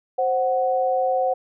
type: tone pair together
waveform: sine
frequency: 524.7 / 742 Hz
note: C5 / F#5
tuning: +5 / +5 cents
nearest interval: tritone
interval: 600 cents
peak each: -21 dBFS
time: 0.18-1.34 s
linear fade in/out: 10 ms
effects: none